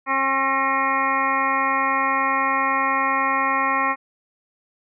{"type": "harmonic tone with a mistuned harmonic", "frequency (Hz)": 270, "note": "C#4", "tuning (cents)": -45, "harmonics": [1, 2, 3, 4, 5, 7, 8, 9], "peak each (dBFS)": [-31, -32, -27, -21, -28, -25, -29, -32], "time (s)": [0.06, 3.96], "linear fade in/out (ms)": 50, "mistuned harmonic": 7, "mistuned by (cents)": -22, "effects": []}